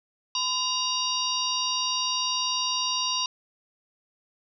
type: harmonic tone with a mistuned harmonic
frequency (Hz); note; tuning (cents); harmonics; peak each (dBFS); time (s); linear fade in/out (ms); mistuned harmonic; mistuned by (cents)
940; A#5; +14; 1 / 3 / 4 / 5 / 6; -31 / -31 / -31 / -31 / -31; 0.35-3.26; 2; 1; +140
effects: none